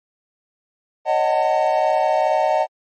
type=chord; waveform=triangle; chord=D# half-diminished seventh; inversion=third; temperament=just; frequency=560 / 622.3 / 746.7 / 896 Hz; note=C#5 / D#5 / F#5 / A5; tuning=+18 / 0 / +16 / +31 cents; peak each=-23 / -17 / -18 / -20 dBFS; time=1.05-2.67 s; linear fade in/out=50 ms; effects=MP3 32 kbps